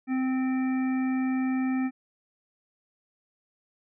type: harmonic tone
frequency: 260 Hz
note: C4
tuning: 11 cents flat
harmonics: 1 / 3 / 5 / 7 / 9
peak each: -24 / -39 / -44 / -42 / -43 dBFS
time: 0.07-1.91 s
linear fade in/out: 50 ms
effects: none